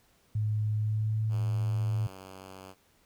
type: tone with pitch glide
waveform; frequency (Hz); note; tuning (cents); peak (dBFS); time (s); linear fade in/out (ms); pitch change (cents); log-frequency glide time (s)
sine; 106.9 to 109.91; A2 to A2; -49 to -1; -26; 0.35-2.07; 5; +48; 0.75-1.33
type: tone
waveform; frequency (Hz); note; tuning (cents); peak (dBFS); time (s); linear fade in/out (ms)
5% pulse; 94.8; F#2; +43; -34; 1.29-2.75; 50
effects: pink hiss -66 dBFS RMS until 3.05 s